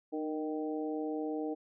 harmonic tone with a mistuned harmonic, 155.56 Hz, D#3, in tune, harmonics 2 / 3 / 4 / 5, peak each -35 / -38 / -44 / -44 dBFS, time 0.12-1.55 s, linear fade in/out 20 ms, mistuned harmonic 2, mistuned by -26 cents, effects none

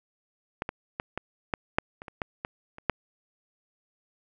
clicks, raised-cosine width 0.5 ms, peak -14 / -16 / -15 / -16 / -11 / -6 / -25 / -25 / -14 / -16 / -28 / -7 dBFS, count 12, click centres 0.621 / 0.691 / 0.999 / 1.176 / 1.538 / 1.785 / 2.019 / 2.082 / 2.218 / 2.449 / 2.784 / 2.897 s, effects none

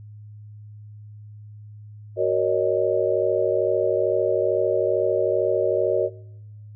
sine chord, D# minor seventh, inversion first, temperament just, 373.4 / 466.7 / 560 / 622.3 Hz, F#4 / A#4 / C#5 / D#5, +16 / +2 / +18 / 0 cents, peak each -24 dBFS, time 2.16-6.1 s, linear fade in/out 50 ms, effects noise-tail reverb RT60 0.9 s tail -23 dB re dry + added 105 Hz sine -39 dBFS peak until 6.75 s

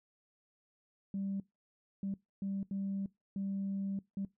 sine tone bursts at uneven times, 196 Hz, G3, in tune, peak -33 dBFS, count 6, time 1.14-1.4 / 2.03-2.14 / 2.42-2.63 / 2.71-3.06 / 3.36-3.99 / 4.17-4.25 s, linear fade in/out 2 ms, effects noise-tail reverb RT60 0.2 s tail -22 dB re dry + tanh soft clip ceiling -30 dBFS

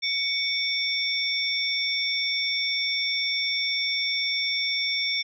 sine tone cluster, 2238 / 3551 / 5460 Hz, C#7 / A7 / F8, +16 / +15 / -40 cents, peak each -28 dBFS, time 0.02-5.23 s, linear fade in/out 20 ms, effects none

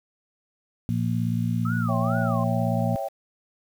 harmonic tone, 57.9 Hz, A#1, 11 cents flat, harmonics 2 / 3 / 4, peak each -25 / -27 / -28 dBFS, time 0.89-2.96 s, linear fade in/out 0 ms
sine tone with vibrato, 1244.5 Hz, D#6, in tune, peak -30 dBFS, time 1.65-2.44 s, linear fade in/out 5 ms, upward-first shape sine, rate 2.3 Hz, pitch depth 290 cents each way
sine chord, C# diminished, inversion none, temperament equal, 554.4 / 659.3 / 784 Hz, C#5 / E5 / G5, 0 / 0 / 0 cents, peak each -31 dBFS, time 1.88-3.09 s, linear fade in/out 20 ms
effects 8-bit

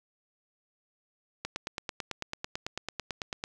click train, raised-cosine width 0.2 ms, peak -16 dBFS, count 19, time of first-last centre 1.45-3.439 s, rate 9.05 Hz, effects none

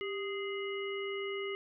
harmonic tone with a mistuned harmonic, 415.3 Hz, G#4, in tune, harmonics 1 / 3 / 5 / 7, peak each -36 / -46 / -42 / -45 dBFS, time 0.01-1.55 s, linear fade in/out 0 ms, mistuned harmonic 1, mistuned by -81 cents, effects none

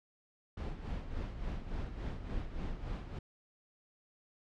brown noise with tremolo, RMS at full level -37 dBFS, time 0.57-3.19 s, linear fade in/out 5 ms, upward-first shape sine, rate 3.5 Hz, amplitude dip 60%, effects low-pass 4000 Hz 12 dB/octave

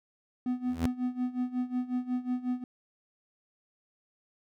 triangle tone with tremolo, 249.8 Hz, B3, 20 cents sharp, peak -24 dBFS, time 0.46-2.64 s, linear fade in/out 2 ms, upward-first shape sine, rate 5.5 Hz, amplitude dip 85%
sawtooth tone with exponential growth, 82.6 Hz, E2, 4 cents sharp, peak -22 dBFS, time 0.63-0.86 s, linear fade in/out 5 ms, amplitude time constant 49 ms
effects none

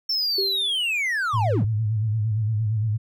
triangle linear sweep, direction down, 5420 to 60.6 Hz, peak -20 dBFS, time 0.09-1.65 s, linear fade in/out 5 ms
sine tone with exponential decay, 390 Hz, G4, 9 cents flat, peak -22 dBFS, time 0.38-0.81 s, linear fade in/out 5 ms, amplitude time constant 93 ms
sine tone with vibrato, 108.6 Hz, A2, 22 cents flat, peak -20 dBFS, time 1.33-2.98 s, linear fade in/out 20 ms, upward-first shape sine, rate 8.7 Hz, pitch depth 76 cents each way
effects none

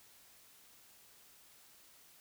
silence, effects white hiss -62 dBFS RMS until 2.2 s

